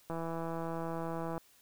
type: click train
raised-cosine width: 1 ms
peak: -25 dBFS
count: 212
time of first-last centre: 0.1-1.379 s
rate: 165 Hz
effects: white hiss -64 dBFS RMS until 1.61 s